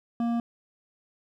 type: tone with hard clipping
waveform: triangle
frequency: 234.5 Hz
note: A#3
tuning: 11 cents sharp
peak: -26 dBFS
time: 0.2-0.4 s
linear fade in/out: 2 ms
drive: 13 dB
effects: none